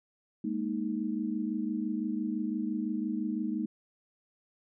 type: chord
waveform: sine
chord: Ab suspended second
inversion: none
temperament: just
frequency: 207.7 / 233.6 / 311.5 Hz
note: Ab3 / Bb3 / Eb4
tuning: 0 / +4 / +2 cents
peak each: -34 dBFS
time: 0.44-3.66 s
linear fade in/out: 5 ms
effects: none